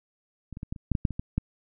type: clicks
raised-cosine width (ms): 5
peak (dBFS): -26 / -26 / -22 / -19 / -29 / -11 / -13 / -9 / -22 / -18 / -12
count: 11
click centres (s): 0.527 / 0.571 / 0.631 / 0.725 / 0.762 / 0.917 / 0.952 / 1.052 / 1.107 / 1.195 / 1.38
effects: none